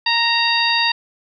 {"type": "harmonic tone with a mistuned harmonic", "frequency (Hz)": 932.3, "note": "A#5", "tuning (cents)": 0, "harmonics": [1, 2, 3, 4, 5], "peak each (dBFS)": [-21, -21, -21, -21, -21], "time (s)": [0.06, 0.92], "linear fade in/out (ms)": 5, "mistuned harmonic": 3, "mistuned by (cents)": -26, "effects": []}